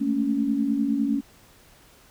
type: tone cluster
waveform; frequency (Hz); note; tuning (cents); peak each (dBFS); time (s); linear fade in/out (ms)
sine; 215.3 / 225.1 / 279.2; A3 / A3 / C#4; -37 / +40 / +13; -29 / -26 / -23; 0-1.21; 20
effects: pink hiss -54 dBFS RMS until 2.1 s